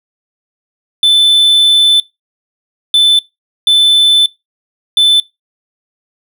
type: tone bursts at uneven times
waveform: triangle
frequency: 3520 Hz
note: A7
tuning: in tune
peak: -3 dBFS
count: 4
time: 1.03-2 / 2.94-3.19 / 3.67-4.26 / 4.97-5.2 s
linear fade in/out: 2 ms
effects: noise-tail reverb RT60 0.2 s tail -22 dB re dry